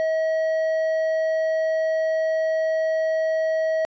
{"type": "tone with hard clipping", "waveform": "sine", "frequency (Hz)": 639, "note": "D#5", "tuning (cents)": 46, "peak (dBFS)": -21, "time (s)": [0, 3.85], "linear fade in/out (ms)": 0, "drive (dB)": 5, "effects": ["resampled to 16000 Hz"]}